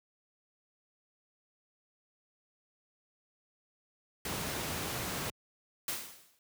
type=noise; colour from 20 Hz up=pink; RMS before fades=-36 dBFS; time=4.25-5.3 s; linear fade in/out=2 ms
type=noise with exponential decay; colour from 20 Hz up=white; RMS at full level=-33 dBFS; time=5.88-6.39 s; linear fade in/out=2 ms; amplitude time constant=110 ms
effects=high-pass 80 Hz 12 dB/octave